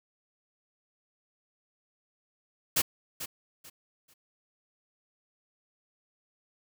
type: noise with echo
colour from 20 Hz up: white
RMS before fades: -25 dBFS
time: 2.76-2.82 s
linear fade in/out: 10 ms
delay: 440 ms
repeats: 3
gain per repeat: -12 dB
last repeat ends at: 4.14 s
effects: none